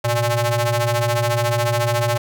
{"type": "ring-modulated tone", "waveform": "sawtooth", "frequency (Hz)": 240, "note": "B3", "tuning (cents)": -49, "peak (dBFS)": -10, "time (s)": [0.04, 2.18], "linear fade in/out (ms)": 10, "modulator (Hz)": 353, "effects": []}